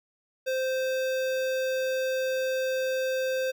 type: tone with notch filter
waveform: square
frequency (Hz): 521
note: C5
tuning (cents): -7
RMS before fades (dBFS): -28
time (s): 0.46-3.52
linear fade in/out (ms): 20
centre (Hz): 9200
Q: 1.2
effects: none